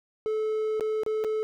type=tone with dropouts; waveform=triangle; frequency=433.9 Hz; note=A4; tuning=24 cents flat; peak=-23 dBFS; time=0.26-1.43 s; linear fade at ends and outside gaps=0 ms; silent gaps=0.797-0.808 / 1.034-1.063 / 1.24-1.246 s; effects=none